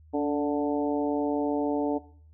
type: harmonic tone with a mistuned harmonic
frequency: 146.83 Hz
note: D3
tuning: in tune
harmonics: 2 / 3 / 4 / 5 / 6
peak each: -26 / -30 / -32 / -34 / -36 dBFS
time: 0.13-1.99 s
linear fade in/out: 20 ms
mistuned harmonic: 2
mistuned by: -30 cents
effects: noise-tail reverb RT60 0.5 s tail -18 dB re dry + added 78 Hz sine -51 dBFS peak until 2.33 s

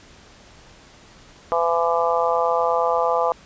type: harmonic tone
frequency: 168.5 Hz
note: E3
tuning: 38 cents sharp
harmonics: 3 / 4 / 5 / 6 / 7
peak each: -22 / -23 / -24 / -25 / -25 dBFS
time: 1.52-3.32 s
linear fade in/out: 0 ms
effects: pink hiss -48 dBFS RMS until 3.45 s + resampled to 16000 Hz

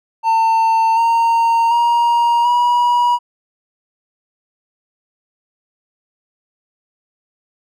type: tone with pitch steps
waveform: triangle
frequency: 900 / 921.6 / 943.7 / 966.3 Hz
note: A5 / A#5 / A#5 / B5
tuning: +39 / -20 / +21 / -38 cents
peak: -9 dBFS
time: 0.23-3.19 s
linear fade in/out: 50 ms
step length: 740 ms
effects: none

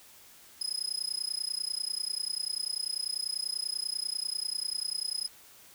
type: tone with amplitude modulation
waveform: 35% pulse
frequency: 5060 Hz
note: D#8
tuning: 28 cents sharp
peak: -25 dBFS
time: 0.61-5.28 s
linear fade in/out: 5 ms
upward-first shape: sine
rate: 30.2 Hz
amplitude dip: 100%
effects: white hiss -55 dBFS RMS until 5.74 s

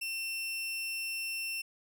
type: tone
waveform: sawtooth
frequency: 2700 Hz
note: E7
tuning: 41 cents sharp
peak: -31 dBFS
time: 0.01-1.62 s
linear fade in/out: 10 ms
effects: none

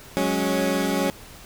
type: chord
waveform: 20% pulse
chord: F# suspended second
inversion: none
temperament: equal with one note detuned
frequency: 184.14 / 207.7 / 277.2 Hz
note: F#3 / G#3 / C#4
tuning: -8 / 0 / 0 cents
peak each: -21 / -22 / -19 dBFS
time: 0.17-1.1 s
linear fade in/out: 0 ms
effects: pink hiss -44 dBFS RMS until 1.45 s

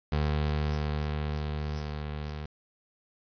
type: tone with level ramp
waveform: 25% pulse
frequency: 75 Hz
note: D2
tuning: 37 cents sharp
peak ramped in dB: -21 to -31 dBFS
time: 0.12-2.46 s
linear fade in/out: 5 ms
effects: resampled to 11025 Hz + 8-bit

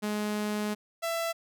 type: tone pair in turn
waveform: sawtooth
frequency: 210 / 666.7 Hz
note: G#3 / E5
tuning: +19 / +19 cents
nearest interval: octave + minor sixth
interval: 2000 cents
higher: second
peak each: -25 dBFS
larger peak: neither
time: 0.02-0.75 / 1.02-1.33 s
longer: first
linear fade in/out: 20 ms
effects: none

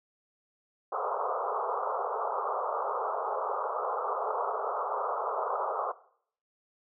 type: band-pass noise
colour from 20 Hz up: white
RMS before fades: -32 dBFS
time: 0.92-5.92 s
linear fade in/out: 5 ms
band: 410 to 1300 Hz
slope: 96 dB/octave
effects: noise-tail reverb RT60 0.6 s tail -18 dB re dry

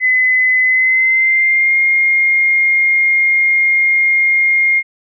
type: tone with pitch glide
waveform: sine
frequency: 2022 to 2129 Hz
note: B6 to C7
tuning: +40 to +30 cents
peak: -9 dBFS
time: 0-4.83 s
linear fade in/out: 50 ms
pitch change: +90 cents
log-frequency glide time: 0.64-1.76 s
effects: none

